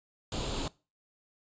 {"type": "noise with comb filter", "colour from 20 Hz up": "pink", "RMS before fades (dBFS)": -34, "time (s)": [0.32, 0.68], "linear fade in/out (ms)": 2, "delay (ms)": 0.26, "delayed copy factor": 0.65, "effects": ["noise-tail reverb RT60 0.3 s tail -21 dB re dry", "resampled to 16000 Hz"]}